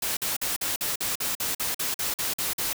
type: noise bursts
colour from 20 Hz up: white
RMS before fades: -28 dBFS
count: 14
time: 0.02-2.731 s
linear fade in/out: 5 ms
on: 150 ms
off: 47 ms
effects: none